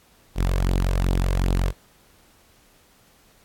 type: tone with flanger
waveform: sawtooth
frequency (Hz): 45.42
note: F#1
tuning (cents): -31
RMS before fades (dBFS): -21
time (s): 0.35-1.73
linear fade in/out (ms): 50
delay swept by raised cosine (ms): 0.23 to 1.93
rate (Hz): 2.6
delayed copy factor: +0.55
effects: pink hiss -57 dBFS RMS until 3.44 s + AAC 64 kbps